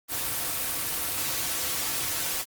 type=noise with comb filter; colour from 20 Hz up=white; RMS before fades=-29 dBFS; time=0.08-2.45 s; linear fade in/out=50 ms; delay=4.9 ms; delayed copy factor=-0.5; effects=Opus 24 kbps